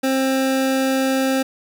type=tone; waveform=25% pulse; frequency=265.3 Hz; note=C4; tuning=24 cents sharp; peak=-13 dBFS; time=0.03-1.43 s; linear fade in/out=10 ms; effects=none